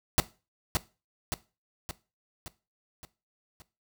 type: noise with echo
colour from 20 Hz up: pink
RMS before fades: -21 dBFS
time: 0.18-0.2 s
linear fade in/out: 0 ms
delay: 570 ms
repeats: 6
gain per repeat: -5 dB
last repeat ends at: 3.62 s
effects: noise-tail reverb RT60 0.3 s tail -18 dB re dry